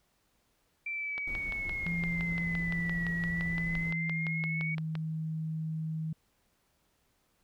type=exponential two-way sweep; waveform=sine; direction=down then up; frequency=2349 to 1914 to 2245 Hz; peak=-33 dBFS; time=0.86-4.75 s; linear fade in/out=5 ms; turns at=3.14 s
type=click train; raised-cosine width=0.3 ms; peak=-24 dBFS; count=23; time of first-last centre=1.18-4.954 s; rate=5.83 Hz
type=noise; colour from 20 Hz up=brown; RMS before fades=-43 dBFS; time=1.27-3.92 s; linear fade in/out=5 ms
type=tone with pitch glide; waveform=sine; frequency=170 to 158.62 Hz; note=F3 to D#3; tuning=-46 to +34 cents; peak=-32 dBFS; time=1.86-6.13 s; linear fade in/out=5 ms; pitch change=-120 cents; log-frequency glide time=3.34-4.77 s
effects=pink hiss -73 dBFS RMS until 7.43 s